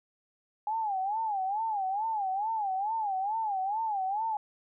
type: tone with vibrato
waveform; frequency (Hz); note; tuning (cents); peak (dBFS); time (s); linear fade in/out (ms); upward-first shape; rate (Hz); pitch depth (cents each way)
sine; 824; G#5; -14; -28; 0.67-4.37; 2; sine; 2.3; 160
effects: none